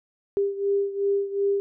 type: beating tone pair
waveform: sine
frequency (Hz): 398.4 / 401.1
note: G4 / G4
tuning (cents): +28 / +40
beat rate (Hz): 2.7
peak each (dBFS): -23 / -27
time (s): 0.37-1.6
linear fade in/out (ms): 0
effects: none